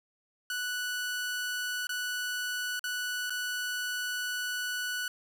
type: tone with dropouts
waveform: sawtooth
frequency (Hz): 1480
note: F#6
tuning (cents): 0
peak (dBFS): -28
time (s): 0.5-5.08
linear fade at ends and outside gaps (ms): 2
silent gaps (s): 1.87-1.892 / 2.794-2.84 / 3.297-3.304
effects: none